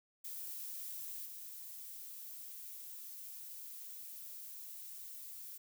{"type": "noise with level steps", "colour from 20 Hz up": "violet", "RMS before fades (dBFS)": [-45, -49], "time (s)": [0.24, 5.58], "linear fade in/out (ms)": 10, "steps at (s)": 1.25, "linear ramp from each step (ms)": 20, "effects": []}